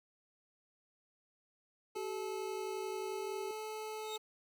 25% pulse tone, 432.7 Hz, A4, 29 cents flat, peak -37 dBFS, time 1.95-4.18 s, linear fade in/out 10 ms
sine tone with pitch glide, 381.3 to 389.1 Hz, G4 to G4, -48 to -13 cents, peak -40 dBFS, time 1.96-3.51 s, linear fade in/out 2 ms, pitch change +35 cents, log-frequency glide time 3.09-3.22 s
35% pulse tone with exponential growth, 3729 Hz, A#7, in tune, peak -37 dBFS, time 3.92-4.16 s, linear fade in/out 0 ms, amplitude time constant 52 ms
effects none

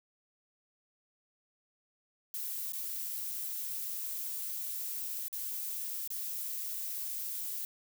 violet noise with dropouts, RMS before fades -38 dBFS, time 2.34-7.65 s, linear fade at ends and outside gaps 1 ms, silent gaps 2.722-2.733 / 5.282-5.328 / 6.076-6.103 s, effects none

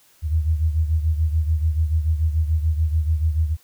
sine beating tone pair, 77.78 / 84.68 Hz, D#2 / E2, 0 / +47 cents, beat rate 6.9 Hz, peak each -18 / -24 dBFS, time 0.22-3.57 s, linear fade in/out 50 ms, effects white hiss -56 dBFS RMS until 3.63 s

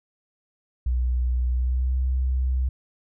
sine tone with pitch glide, 61.74 to 64.21 Hz, B1 to C2, 0 to -32 cents, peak -20 dBFS, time 0.86-2.69 s, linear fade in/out 5 ms, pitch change +68 cents, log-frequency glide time 1.49-1.96 s, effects none

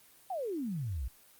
sine exponential sweep, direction down, 797 to 55 Hz, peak -33 dBFS, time 0.3-1.08 s, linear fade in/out 5 ms, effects white hiss -60 dBFS RMS until 1.39 s + Opus 24 kbps

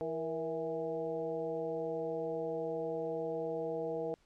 harmonic tone with a mistuned harmonic, 164.2 Hz, E3, 6 cents flat, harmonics 1 / 2 / 3 / 4 / 5, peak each -47 / -43 / -36 / -41 / -47 dBFS, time 0.01-4.14 s, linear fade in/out 0 ms, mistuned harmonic 3, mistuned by -58 cents, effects pink hiss -71 dBFS RMS until 4.25 s + low-pass 7000 Hz 12 dB/octave

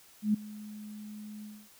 sine tone with ADSR envelope, 211.3 Hz, G#3, 30 cents sharp, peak -21 dBFS, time 0.22-1.69 s, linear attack 120 ms, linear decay 9 ms, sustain -20 dB, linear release 250 ms, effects white hiss -58 dBFS RMS until 1.79 s

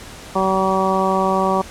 harmonic tone, 190.5 Hz, G3, 49 cents flat, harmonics 1 / 2 / 3 / 4 / 5 / 6, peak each -22 / -22 / -22 / -22 / -22 / -22 dBFS, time 0.35-1.62 s, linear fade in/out 10 ms, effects pink hiss -37 dBFS RMS until 1.7 s + low-pass 10000 Hz 12 dB/octave

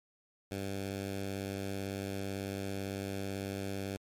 10% pulse tone with notch filter, 98 Hz, G2, in tune, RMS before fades -38 dBFS, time 0.51-3.97 s, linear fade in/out 5 ms, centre 1200 Hz, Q 1.9, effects MP3 64 kbps

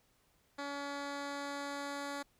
10% pulse tone with low-pass filter sweep, 283.2 Hz, C#4, 37 cents sharp, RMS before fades -41 dBFS, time 0.58-2.23 s, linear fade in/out 10 ms, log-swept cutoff 5600 to 9800 Hz, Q 0.8, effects pink hiss -72 dBFS RMS until 2.39 s

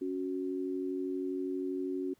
sine tone pair together, 277.5 / 370 Hz, C#4 / F#4, +2 / 0 cents, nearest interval perfect fourth, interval 498 cents, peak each -35 / -35 dBFS, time 0.01-2.14 s, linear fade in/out 10 ms, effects pink hiss -70 dBFS RMS until 2.19 s

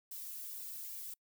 violet noise with flanger, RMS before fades -45 dBFS, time 0.11-1.14 s, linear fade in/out 5 ms, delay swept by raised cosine 1.7 to 2.32 ms, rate 2.4 Hz, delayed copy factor +0.6, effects noise-tail reverb RT60 0.1 s tail -26 dB re dry

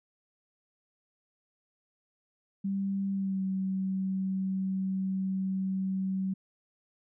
sine tone with pitch glide, 196 to 190.42 Hz, G3 to G3, 0 to -50 cents, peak -28 dBFS, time 2.64-6.34 s, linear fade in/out 10 ms, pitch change -50 cents, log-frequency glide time 3.12-3.43 s, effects none

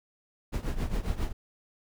brown noise with tremolo, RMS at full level -26 dBFS, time 0.52-1.33 s, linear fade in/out 20 ms, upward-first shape triangle, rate 7.4 Hz, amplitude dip 85%, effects none

